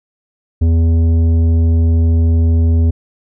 sine tone with tanh clipping, 82.41 Hz, E2, in tune, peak -10 dBFS, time 0.61-2.91 s, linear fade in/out 10 ms, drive 10 dB, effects none

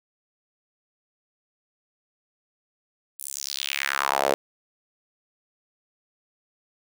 sawtooth tone with high-pass filter sweep, 69.3 Hz, C#2, in tune, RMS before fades -27 dBFS, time 3.19-4.34 s, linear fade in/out 0 ms, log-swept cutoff 11000 to 490 Hz, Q 2.8, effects none

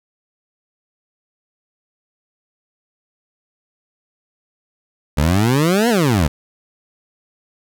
20% pulse exponential two-way sweep, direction up then down, 69.1 to 247.7 to 69.1 Hz, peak -8 dBFS, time 5.17-6.28 s, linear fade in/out 10 ms, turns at 5.89 s, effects none

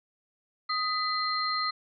sine tone cluster, 1253 / 2001 / 4170 Hz, D#6 / B6 / C8, +12 / +22 / -7 cents, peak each -29 / -35 / -31 dBFS, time 0.69-1.71 s, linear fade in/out 10 ms, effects none

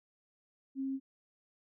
sine tone, 268.6 Hz, C4, 46 cents sharp, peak -33 dBFS, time 0.75-1 s, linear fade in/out 50 ms, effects none

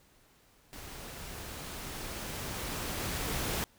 pink noise with level ramp, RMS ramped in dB -46 to -33 dBFS, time 0.73-3.64 s, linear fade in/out 0 ms, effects pink hiss -64 dBFS RMS until 3.78 s

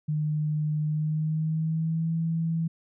sine tone with pitch glide, 152.1 to 163.96 Hz, D#3 to E3, -39 to -9 cents, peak -24 dBFS, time 0.08-2.68 s, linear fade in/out 10 ms, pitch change +130 cents, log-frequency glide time 0.84-2.13 s, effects none

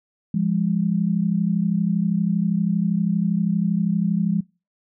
sine tone pair together, 172.13 / 204.7 Hz, F3 / G#3, -25 / -25 cents, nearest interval minor third, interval 300 cents, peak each -21 dBFS, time 0.34-4.41 s, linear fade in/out 5 ms, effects noise-tail reverb RT60 0.3 s tail -24 dB re dry

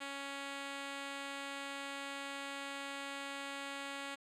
5% pulse tone, 278.1 Hz, C#4, 6 cents sharp, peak -30 dBFS, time 0-4.16 s, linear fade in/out 20 ms, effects low-pass 8000 Hz 12 dB/octave + 12-bit

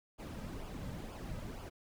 brown noise with flanger, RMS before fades -44 dBFS, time 0.18-1.7 s, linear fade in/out 20 ms, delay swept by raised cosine 0.51 to 2.81 ms, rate 2.1 Hz, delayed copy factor -0.6, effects none

